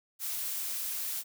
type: noise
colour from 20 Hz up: blue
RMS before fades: -35 dBFS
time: 0.19-1.24 s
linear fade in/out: 50 ms
effects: none